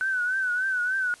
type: tone with vibrato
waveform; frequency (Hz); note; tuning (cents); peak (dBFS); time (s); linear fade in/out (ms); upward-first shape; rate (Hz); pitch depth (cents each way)
sine; 1506; F#6; +30; -23; 0.01-1.14; 0; triangle; 3.4; 85
effects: white hiss -51 dBFS RMS until 1.2 s + resampled to 24000 Hz